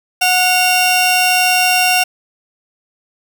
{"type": "tone pair together", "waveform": "sawtooth", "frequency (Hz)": [731.3, 2761], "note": ["F#5", "F7"], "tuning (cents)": [-20, -20], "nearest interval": "octave + major seventh", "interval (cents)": 2300, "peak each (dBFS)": -10, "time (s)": [0.21, 2.04], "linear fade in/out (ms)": 10, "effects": []}